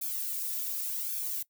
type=noise with flanger; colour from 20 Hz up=violet; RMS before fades=-34 dBFS; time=0.01-1.43 s; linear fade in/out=10 ms; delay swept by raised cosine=1 to 2.5 ms; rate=0.88 Hz; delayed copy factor=-0.8; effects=noise-tail reverb RT60 0.1 s tail -20 dB re dry